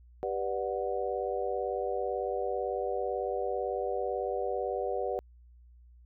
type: chord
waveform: sine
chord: G major seventh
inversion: none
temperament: just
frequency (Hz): 392 / 490 / 588 / 735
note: G4 / B4 / D5 / F#5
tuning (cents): 0 / -14 / +2 / -12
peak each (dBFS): -35 / -34 / -36 / -36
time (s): 0.23-5.19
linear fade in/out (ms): 0
effects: added 60 Hz sine -53 dBFS peak until 6.05 s